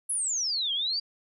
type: exponential two-way sweep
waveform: sine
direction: down then up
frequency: 11000 to 3136 to 4809 Hz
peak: -26 dBFS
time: 0.09-1 s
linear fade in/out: 10 ms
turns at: 0.73 s
effects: none